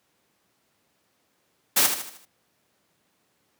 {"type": "noise with echo", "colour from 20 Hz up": "white", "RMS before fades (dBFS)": -19, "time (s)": [1.76, 1.87], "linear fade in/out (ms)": 10, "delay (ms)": 77, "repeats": 5, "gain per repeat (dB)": -7, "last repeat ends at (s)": 2.255, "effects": ["pink hiss -69 dBFS RMS until 3.59 s", "high-pass 150 Hz 12 dB/octave"]}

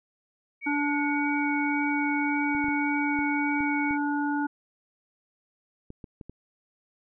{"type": "tone with vibrato", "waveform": "sine", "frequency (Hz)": 2243, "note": "C#7", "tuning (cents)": 20, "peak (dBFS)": -30, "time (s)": [0.61, 3.98], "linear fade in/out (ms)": 50, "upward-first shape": "sine", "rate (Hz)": 1.8, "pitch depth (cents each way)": 11}
{"type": "harmonic tone", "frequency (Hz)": 290.3, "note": "D4", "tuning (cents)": -20, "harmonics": [1, 3, 5], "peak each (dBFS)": [-26, -31, -33], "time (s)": [0.66, 4.47], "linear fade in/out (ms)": 10}
{"type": "clicks", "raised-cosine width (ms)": 3, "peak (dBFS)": -28, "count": 10, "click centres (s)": [2.55, 2.643, 2.684, 3.19, 3.606, 3.909, 5.904, 6.042, 6.212, 6.296]}
{"effects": []}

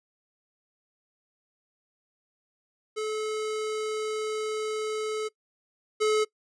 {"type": "tone pair in turn", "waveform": "square", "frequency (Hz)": [431.7, 429.8], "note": ["A4", "A4"], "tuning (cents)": [-33, -41], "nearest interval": "unison", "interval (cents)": 8, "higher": "first", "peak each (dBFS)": [-29, -22], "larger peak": "second", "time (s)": [[2.96, 5.29], [6, 6.25]], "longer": "first", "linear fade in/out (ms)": 20, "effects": ["noise-tail reverb RT60 0.1 s tail -22 dB re dry", "resampled to 22050 Hz"]}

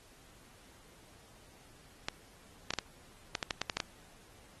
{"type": "clicks", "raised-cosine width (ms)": 0.2, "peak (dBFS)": -15, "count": 11, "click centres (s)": [2.085, 2.706, 2.737, 2.787, 3.352, 3.428, 3.508, 3.616, 3.698, 3.77, 3.802], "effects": ["pink hiss -60 dBFS RMS until 4.6 s", "AAC 32 kbps"]}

